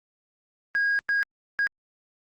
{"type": "tone bursts at uneven times", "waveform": "sine", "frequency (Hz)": 1637, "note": "G#6", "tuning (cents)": -25, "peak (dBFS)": -19, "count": 3, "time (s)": [[0.75, 0.99], [1.09, 1.23], [1.59, 1.67]], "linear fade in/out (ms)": 0, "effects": ["tanh soft clip ceiling -19 dBFS", "Opus 32 kbps"]}